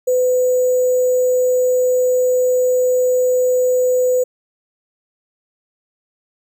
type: tone with sample-and-hold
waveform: sine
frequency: 504 Hz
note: B4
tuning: 35 cents sharp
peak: -12 dBFS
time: 0.07-4.24 s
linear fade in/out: 10 ms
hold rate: 7350 Hz
effects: none